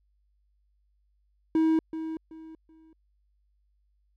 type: tone with echo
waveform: triangle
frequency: 320 Hz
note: D#4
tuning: 49 cents sharp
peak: -18 dBFS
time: 1.55-1.79 s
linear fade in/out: 2 ms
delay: 380 ms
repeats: 3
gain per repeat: -11 dB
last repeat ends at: 2.93 s
effects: added 50 Hz sine -66 dBFS peak until 4.16 s